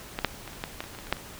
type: clicks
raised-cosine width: 0.3 ms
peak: -13 / -6 / -22 / -29 / -14 / -15 / -23 / -27 / -24 / -26 / -7 / -26 dBFS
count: 12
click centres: 0.189 / 0.247 / 0.477 / 0.532 / 0.639 / 0.805 / 0.84 / 0.949 / 0.988 / 1.07 / 1.126 / 1.168 s
effects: pink hiss -44 dBFS RMS until 1.39 s